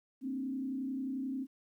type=tone with frequency modulation; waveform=sine; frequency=264.3 Hz; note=C4; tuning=18 cents sharp; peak=-34 dBFS; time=0.21-1.47 s; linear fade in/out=50 ms; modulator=31.3 Hz; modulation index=0.72; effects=12-bit